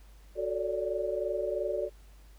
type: chord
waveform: sine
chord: D major seventh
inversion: first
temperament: equal with one note detuned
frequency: 370 / 440 / 564.4 / 587.3 Hz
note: F#4 / A4 / C#5 / D5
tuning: 0 / 0 / +31 / 0 cents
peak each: -35 / -35 / -36 / -33 dBFS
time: 0.35-1.9 s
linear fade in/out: 50 ms
effects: added 50 Hz sine -51 dBFS peak until 2.38 s + pink hiss -63 dBFS RMS until 2.38 s